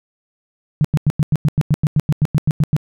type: tone bursts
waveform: sine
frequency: 150 Hz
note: D3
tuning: 37 cents sharp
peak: -10 dBFS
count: 16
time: 0.81-2.765 s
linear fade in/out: 0 ms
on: 35 ms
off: 93 ms
effects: none